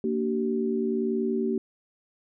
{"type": "tone cluster", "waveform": "sine", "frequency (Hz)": [231.2, 292.4, 382.3], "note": ["A#3", "D4", "G4"], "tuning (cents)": [-14, -7, -43], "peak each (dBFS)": [-27, -33, -27], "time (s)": [0.04, 1.58], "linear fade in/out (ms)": 2, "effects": []}